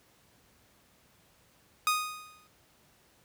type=tone with exponential decay; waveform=sawtooth; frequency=1242 Hz; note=D#6; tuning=3 cents flat; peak=-19 dBFS; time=1.87-2.47 s; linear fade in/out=1 ms; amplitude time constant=130 ms; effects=pink hiss -64 dBFS RMS until 3.24 s + high-pass 60 Hz 12 dB/octave